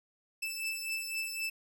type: beating tone pair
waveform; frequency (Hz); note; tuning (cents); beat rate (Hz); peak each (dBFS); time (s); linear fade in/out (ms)
sawtooth; 2637 / 2640.9; E7 / E7; 0 / +3; 3.9; -33 / -36; 0.42-1.5; 10
effects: none